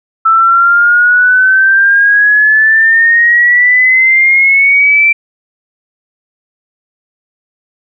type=exponential sweep; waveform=sine; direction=up; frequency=1318.5 to 2349 Hz; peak=-4 dBFS; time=0.25-5.13 s; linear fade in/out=10 ms; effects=none